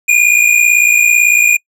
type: tone pair together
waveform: square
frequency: 2405 / 2463 Hz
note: D7 / D#7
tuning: +41 / -18 cents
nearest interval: unison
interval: 41 cents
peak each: -10 dBFS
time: 0.08-1.57 s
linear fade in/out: 10 ms
effects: noise-tail reverb RT60 0.1 s tail -26 dB re dry + low-pass 12000 Hz 12 dB/octave